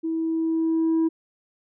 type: tone with level ramp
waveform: sine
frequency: 324.8 Hz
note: E4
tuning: 26 cents flat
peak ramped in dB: -23 to -15 dBFS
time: 0.03-1.09 s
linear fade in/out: 20 ms
effects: tanh soft clip ceiling -17 dBFS